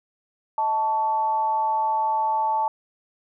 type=tone with amplitude modulation; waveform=sine; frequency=880 Hz; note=A5; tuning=in tune; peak=-17 dBFS; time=0.58-2.68 s; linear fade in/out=2 ms; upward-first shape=sine; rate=246 Hz; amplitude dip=60%; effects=none